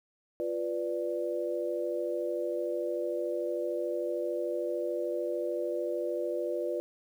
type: chord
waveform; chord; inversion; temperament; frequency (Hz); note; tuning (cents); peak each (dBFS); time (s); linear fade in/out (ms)
sine; B diminished; second; equal; 349.2 / 493.9 / 587.3; F4 / B4 / D5; 0 / 0 / 0; -34; 0.4-6.8; 0
effects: 10-bit